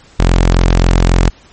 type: tone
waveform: sawtooth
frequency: 43.68 Hz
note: F1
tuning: 1 cent sharp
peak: -3 dBFS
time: 0.19-1.3 s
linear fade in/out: 10 ms
effects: pink hiss -44 dBFS RMS until 1.52 s + MP3 32 kbps